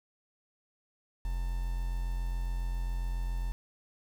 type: tone with quantisation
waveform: triangle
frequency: 43.65 Hz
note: F1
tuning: in tune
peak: -28 dBFS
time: 1.25-3.52 s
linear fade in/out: 0 ms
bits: 8
effects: none